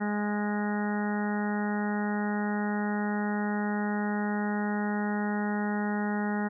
harmonic tone, 207.7 Hz, G#3, in tune, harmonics 1 / 2 / 3 / 4 / 5 / 6 / 7 / 8 / 9, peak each -28 / -37 / -42 / -36 / -45 / -45 / -40 / -45 / -40 dBFS, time 0-6.49 s, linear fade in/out 20 ms, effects none

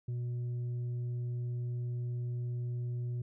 triangle tone with tanh clipping, 121.5 Hz, B2, 28 cents flat, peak -34 dBFS, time 0.08-3.22 s, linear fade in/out 5 ms, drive 8 dB, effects none

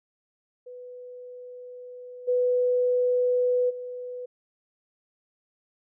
sine tone with level steps, 496 Hz, B4, 7 cents sharp, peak -39 / -20 / -33 dBFS, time 0.66-4.26 s, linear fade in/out 10 ms, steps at 2.27 / 3.69 s, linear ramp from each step 20 ms, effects none

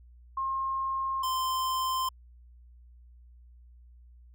sine / square tone pair in turn, 1069 / 1039.8 Hz, C6 / C6, +37 / -11 cents, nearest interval unison, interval 48 cents, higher first, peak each -28 dBFS, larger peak neither, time 0.37-1.23 / 1.23-2.09 s, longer neither, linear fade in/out 5 ms, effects added 60 Hz sine -51 dBFS peak until 4.34 s

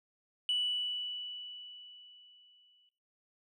sine tone with exponential decay, 2960 Hz, F#7, in tune, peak -26 dBFS, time 0.49-2.89 s, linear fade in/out 1 ms, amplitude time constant 520 ms, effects noise-tail reverb RT60 0.4 s tail -18 dB re dry + tanh soft clip ceiling -25 dBFS

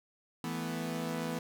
sawtooth chord, E suspended fourth, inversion none, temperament equal, 164.81 / 220 / 246.9 Hz, E3 / A3 / B3, 0 / 0 / 0 cents, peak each -34 / -37 / -34 dBFS, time 0.44-1.39 s, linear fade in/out 2 ms, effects none

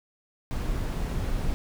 brown noise, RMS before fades -28 dBFS, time 0.51-1.54 s, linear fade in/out 0 ms, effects none

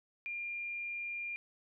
sine tone, 2400 Hz, D7, 37 cents sharp, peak -37 dBFS, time 0.26-1.36 s, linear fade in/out 0 ms, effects none

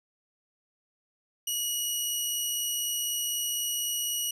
15% pulse tone, 2909 Hz, F#7, 30 cents flat, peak -21 dBFS, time 1.47-4.31 s, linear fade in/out 5 ms, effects none

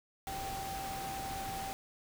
sine tone in noise, 779 Hz, G5, 11 cents flat, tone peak -39 dBFS, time 0.27-1.73 s, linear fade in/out 0 ms, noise pink, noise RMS -43 dBFS, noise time 0.27-1.73 s, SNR +1 dB, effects none

